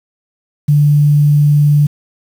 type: tone with quantisation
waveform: sine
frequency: 146.83 Hz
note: D3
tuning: in tune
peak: -6 dBFS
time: 0.68-1.87 s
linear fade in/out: 10 ms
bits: 6
effects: none